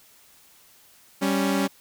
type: tone pair together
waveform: sawtooth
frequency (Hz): 196 / 277.2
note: G3 / C#4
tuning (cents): 0 / 0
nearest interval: tritone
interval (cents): 600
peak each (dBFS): -20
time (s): 1.21-1.68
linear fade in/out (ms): 20
effects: white hiss -55 dBFS RMS until 1.8 s